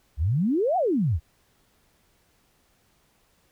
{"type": "exponential two-way sweep", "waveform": "sine", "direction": "up then down", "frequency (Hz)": [65.41, 779, 66.8], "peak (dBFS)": -20, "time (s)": [0.17, 1.2], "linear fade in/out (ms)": 50, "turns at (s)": 0.77, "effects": ["pink hiss -65 dBFS RMS until 3.51 s"]}